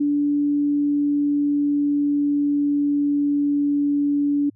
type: tone with pitch glide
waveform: sine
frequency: 290 to 287.7 Hz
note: D4 to D4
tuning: -22 to -36 cents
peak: -17 dBFS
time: 0-4.5 s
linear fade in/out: 10 ms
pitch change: -14 cents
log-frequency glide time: 0.31-3.98 s
effects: added 106 Hz sine -52 dBFS peak until 4.55 s